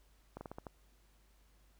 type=slowing click train; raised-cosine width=1 ms; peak=-30 dBFS; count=6; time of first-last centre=0.37-0.668 s; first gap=40 ms; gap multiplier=1.2; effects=added 50 Hz sine -65 dBFS peak until 1.79 s + pink hiss -72 dBFS RMS until 1.79 s